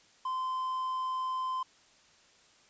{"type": "tone", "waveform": "triangle", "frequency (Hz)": 1033, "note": "C6", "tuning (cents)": -22, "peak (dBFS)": -29, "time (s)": [0.25, 1.63], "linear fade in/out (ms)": 5, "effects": ["white hiss -62 dBFS RMS until 2.69 s", "resampled to 16000 Hz"]}